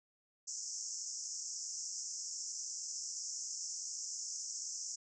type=band-pass noise; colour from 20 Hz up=pink; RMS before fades=-43 dBFS; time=0.47-4.96 s; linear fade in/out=10 ms; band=5300 to 7500 Hz; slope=96 dB/octave; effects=none